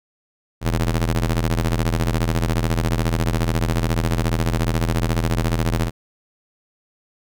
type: ring-modulated tone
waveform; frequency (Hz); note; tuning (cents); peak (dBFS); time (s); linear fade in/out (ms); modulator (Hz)
sawtooth; 82.41; E2; 0; -11; 0.61-5.91; 50; 34.1
effects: none

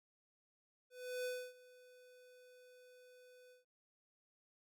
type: tone with ADSR envelope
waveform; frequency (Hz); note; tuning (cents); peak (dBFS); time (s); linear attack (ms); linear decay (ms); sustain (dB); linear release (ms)
square; 500; B4; +21; -39; 0.9-3.65; 350; 280; -22; 140
effects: none

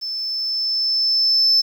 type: tone with level ramp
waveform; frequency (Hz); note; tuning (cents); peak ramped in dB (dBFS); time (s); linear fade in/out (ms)
sine; 5274; E8; 0; -24 to -10; 0.01-1.62; 20
effects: tanh soft clip ceiling -9 dBFS + 8-bit

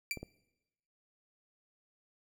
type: tone with exponential decay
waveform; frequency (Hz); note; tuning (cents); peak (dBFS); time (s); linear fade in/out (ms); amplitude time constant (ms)
sawtooth; 2349; D7; 0; -25; 0.11-0.19; 1; 16
type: clicks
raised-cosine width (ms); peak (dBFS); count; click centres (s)
2; -29; 2; 0.173 / 0.23
effects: noise-tail reverb RT60 1.0 s tail -22 dB re dry

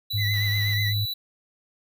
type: tone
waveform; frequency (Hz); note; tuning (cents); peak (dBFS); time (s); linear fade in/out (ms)
square; 3951; B7; 0; -28; 0.1-1.14; 10
type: tone with pitch glide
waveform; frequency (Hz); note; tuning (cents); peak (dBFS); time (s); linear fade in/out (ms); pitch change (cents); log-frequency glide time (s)
sine; 103.83 to 104.49; G#2 to G#2; 0 to +11; -23; 0.13-1.06; 20; +11; 0.65-0.89
type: tone with vibrato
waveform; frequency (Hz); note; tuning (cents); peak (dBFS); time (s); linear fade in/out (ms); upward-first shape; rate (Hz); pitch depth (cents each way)
triangle; 1997; B6; +19; -26; 0.17-0.94; 50; triangle; 8.2; 65
type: click train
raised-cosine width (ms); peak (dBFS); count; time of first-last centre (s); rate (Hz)
0.2; -27; 38; 0.34-0.736; 93.4
effects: none

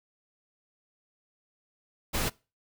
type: noise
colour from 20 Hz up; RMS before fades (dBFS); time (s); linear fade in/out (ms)
pink; -29; 2.13-2.3; 20
effects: noise-tail reverb RT60 0.3 s tail -23 dB re dry

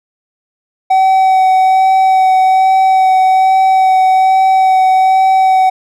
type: tone with vibrato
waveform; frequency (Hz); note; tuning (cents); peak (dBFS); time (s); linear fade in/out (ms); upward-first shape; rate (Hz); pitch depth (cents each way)
triangle; 758; F#5; +42; -4; 0.9-5.7; 10; sine; 1.2; 11
effects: none

